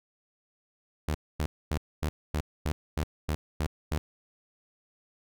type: tone bursts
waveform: sawtooth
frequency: 76.2 Hz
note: D#2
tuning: 36 cents flat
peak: -23 dBFS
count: 10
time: 1.08-3.98 s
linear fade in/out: 0 ms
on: 65 ms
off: 250 ms
effects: none